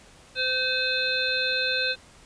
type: harmonic tone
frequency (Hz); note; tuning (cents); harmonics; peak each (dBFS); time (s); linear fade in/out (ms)
514; C5; -31; 1 / 3 / 5 / 7 / 8; -32 / -28 / -29 / -30 / -29; 0.35-1.96; 50
effects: pink hiss -52 dBFS RMS until 2.25 s + resampled to 22050 Hz